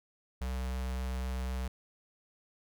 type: tone with notch filter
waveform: square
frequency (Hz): 64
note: C2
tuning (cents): -38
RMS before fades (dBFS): -35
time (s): 0.41-1.68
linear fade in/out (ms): 5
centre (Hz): 300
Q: 1.8
effects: none